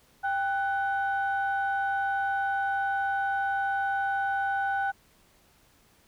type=tone pair together; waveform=sine; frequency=789 / 1489.4 Hz; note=G5 / F#6; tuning=+11 / +11 cents; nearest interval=major seventh; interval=1100 cents; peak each=-26 / -29 dBFS; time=0.23-4.92 s; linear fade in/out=20 ms; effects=tanh soft clip ceiling -19 dBFS + pink hiss -62 dBFS RMS until 6.07 s